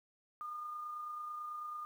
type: tone with amplitude modulation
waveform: sine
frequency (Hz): 1216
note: D#6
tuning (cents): -40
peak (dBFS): -39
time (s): 0.41-1.85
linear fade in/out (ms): 0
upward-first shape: sine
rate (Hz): 29.1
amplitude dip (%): 30
effects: 11-bit